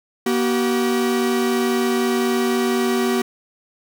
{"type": "tone pair together", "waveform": "45% pulse", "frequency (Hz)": [239.9, 381.8], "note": ["A#3", "G4"], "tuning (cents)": [50, -46], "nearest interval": "minor sixth", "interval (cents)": 804, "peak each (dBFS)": -20, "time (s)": [0.26, 3.22], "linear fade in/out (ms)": 5, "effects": []}